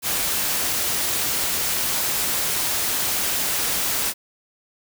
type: noise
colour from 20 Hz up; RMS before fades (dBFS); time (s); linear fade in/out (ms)
white; -23; 0.02-4.14; 50
effects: none